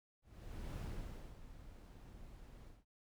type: noise with ADSR envelope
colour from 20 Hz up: brown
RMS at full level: -43 dBFS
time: 0.22-2.85 s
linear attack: 550 ms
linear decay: 590 ms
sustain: -12 dB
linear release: 180 ms
effects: none